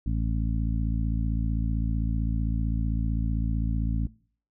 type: harmonic tone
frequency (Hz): 55.6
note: A1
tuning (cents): +19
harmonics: 1 / 2 / 3 / 4 / 5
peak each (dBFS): -26 / -30 / -35 / -35 / -38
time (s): 0.06-4.07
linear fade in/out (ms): 5
effects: noise-tail reverb RT60 0.5 s tail -22 dB re dry